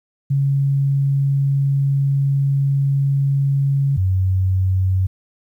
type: tone pair in turn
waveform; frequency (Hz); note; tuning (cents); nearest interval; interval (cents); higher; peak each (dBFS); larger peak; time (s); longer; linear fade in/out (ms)
sine; 138.59 / 93.84; C#3 / F#2; 0 / +25; perfect fifth; 675; first; -14; neither; 0.3-3.97 / 3.97-5.07; first; 10
effects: 9-bit